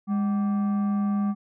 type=tone with frequency modulation; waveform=sine; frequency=203.8 Hz; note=G#3; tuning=32 cents flat; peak=-20 dBFS; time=0.07-1.35 s; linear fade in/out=50 ms; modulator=963 Hz; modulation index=0.27; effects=tanh soft clip ceiling -19 dBFS